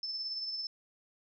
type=tone with tremolo; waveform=sine; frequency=5274 Hz; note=E8; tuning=in tune; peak=-33 dBFS; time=0.03-0.67 s; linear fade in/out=2 ms; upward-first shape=triangle; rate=18 Hz; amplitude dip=45%; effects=none